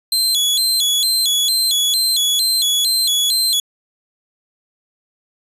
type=tone with vibrato; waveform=sawtooth; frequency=3735 Hz; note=A#7; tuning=3 cents sharp; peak=-11 dBFS; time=0.12-3.6 s; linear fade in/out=2 ms; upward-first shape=square; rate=2.2 Hz; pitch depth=170 cents each way; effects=resampled to 32000 Hz